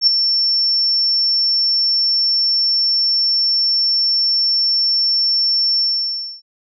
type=tone with ADSR envelope; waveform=sine; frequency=5420 Hz; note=E8; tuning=47 cents sharp; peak=-6 dBFS; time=0.01-6.42 s; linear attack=64 ms; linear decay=3 ms; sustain=-7 dB; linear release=620 ms; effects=none